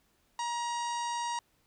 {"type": "harmonic tone with a mistuned harmonic", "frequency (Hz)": 949, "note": "A#5", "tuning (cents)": 31, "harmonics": [1, 2, 3, 4, 5, 6, 7, 8, 9], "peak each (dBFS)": [-32, -44, -46, -46, -48, -46, -50, -55, -50], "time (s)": [0.39, 1.39], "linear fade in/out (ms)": 2, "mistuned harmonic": 5, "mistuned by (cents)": -36, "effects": ["pink hiss -71 dBFS RMS until 1.66 s"]}